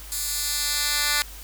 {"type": "tone with high-pass filter sweep", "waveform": "10% pulse", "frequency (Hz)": 293.7, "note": "D4", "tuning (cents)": 0, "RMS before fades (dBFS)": -25, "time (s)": [0.12, 1.22], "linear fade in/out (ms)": 0, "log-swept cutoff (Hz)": [7600, 2200], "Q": 0.78, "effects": ["added 50 Hz sine -40 dBFS peak until 1.43 s", "white hiss -43 dBFS RMS until 1.43 s"]}